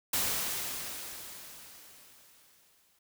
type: noise with exponential decay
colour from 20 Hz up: white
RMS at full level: -29 dBFS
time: 0.13-2.99 s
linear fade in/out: 5 ms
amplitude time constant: 620 ms
effects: none